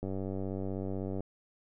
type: click train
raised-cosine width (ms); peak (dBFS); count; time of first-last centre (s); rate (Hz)
2; -24; 114; 0.03-1.206; 96.1
effects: none